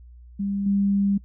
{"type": "tone with level steps", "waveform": "sine", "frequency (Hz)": 199.2, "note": "G3", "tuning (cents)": 28, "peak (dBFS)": [-23, -18], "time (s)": [0.39, 1.18], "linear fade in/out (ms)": 10, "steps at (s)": 0.66, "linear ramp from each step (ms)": 5, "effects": ["noise-tail reverb RT60 0.1 s tail -24 dB re dry", "added 60 Hz sine -43 dBFS peak until 1.24 s"]}